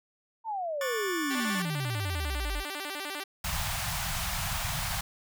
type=exponential sweep; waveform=sine; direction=down; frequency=932.3 to 42.4 Hz; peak=-30 dBFS; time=0.44-2.64 s; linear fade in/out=50 ms
type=chord; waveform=sawtooth; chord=D major seventh; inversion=third; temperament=just; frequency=1101.2 / 1174.7 / 1468.3 / 1762 Hz; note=C#6 / D6 / F#6 / A6; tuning=-12 / 0 / -14 / +2 cents; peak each=-33 / -36 / -35 / -31 dBFS; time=0.81-1.62 s; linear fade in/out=2 ms
type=tone with vibrato; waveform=5% pulse; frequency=339 Hz; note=E4; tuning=49 cents sharp; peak=-23 dBFS; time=1.3-3.24 s; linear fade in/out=10 ms; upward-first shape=square; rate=10 Hz; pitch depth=240 cents each way
type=band-stop noise; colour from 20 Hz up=pink; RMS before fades=-32 dBFS; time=3.44-5.01 s; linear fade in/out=5 ms; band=180 to 670 Hz; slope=48 dB/octave
effects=none